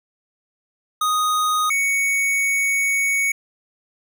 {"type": "tone pair in turn", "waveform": "square", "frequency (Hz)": [1244.5, 2228], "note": ["D#6", "C#7"], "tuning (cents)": [0, 8], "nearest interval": "minor seventh", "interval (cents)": 1008, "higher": "second", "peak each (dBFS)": -18, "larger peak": "neither", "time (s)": [[1.01, 1.7], [1.7, 3.32]], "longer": "second", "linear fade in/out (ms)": 5, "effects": []}